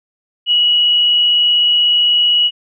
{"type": "tone with amplitude modulation", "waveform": "sine", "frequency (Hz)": 2919, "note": "F#7", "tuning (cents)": -24, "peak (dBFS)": -8, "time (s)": [0.46, 2.51], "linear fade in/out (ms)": 50, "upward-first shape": "sine", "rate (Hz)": 157, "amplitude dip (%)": 25, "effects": []}